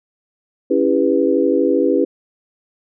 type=chord; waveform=sine; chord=C# half-diminished seventh; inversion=none; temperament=equal with one note detuned; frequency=277.2 / 329.6 / 401.2 / 493.9 Hz; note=C#4 / E4 / G4 / B4; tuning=0 / 0 / +40 / 0 cents; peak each=-18 dBFS; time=0.7-2.05 s; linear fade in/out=10 ms; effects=none